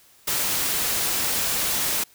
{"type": "noise", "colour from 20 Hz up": "white", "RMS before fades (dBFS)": -24, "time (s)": [0.27, 2.04], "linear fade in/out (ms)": 10, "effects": ["white hiss -55 dBFS RMS until 2.14 s"]}